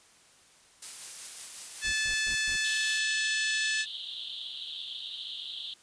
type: noise with tremolo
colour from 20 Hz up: blue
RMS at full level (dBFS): -38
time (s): 0.82-2.99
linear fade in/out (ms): 5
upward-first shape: sine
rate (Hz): 5.4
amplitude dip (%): 25
type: harmonic tone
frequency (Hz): 870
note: A5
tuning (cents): -20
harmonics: 2 / 3 / 4 / 5 / 6 / 7 / 8 / 9 / 10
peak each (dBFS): -30 / -34 / -36 / -38 / -40 / -41 / -42 / -43 / -44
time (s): 1.81-3.86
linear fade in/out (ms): 50
type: noise bursts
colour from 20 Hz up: brown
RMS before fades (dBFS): -44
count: 4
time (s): 1.84-2.564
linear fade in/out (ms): 5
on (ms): 91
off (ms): 120
type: band-pass noise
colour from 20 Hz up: white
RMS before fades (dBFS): -40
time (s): 2.64-5.74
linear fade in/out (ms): 5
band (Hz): 3000 to 4000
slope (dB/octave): 96
effects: white hiss -59 dBFS RMS until 5.82 s + resampled to 22050 Hz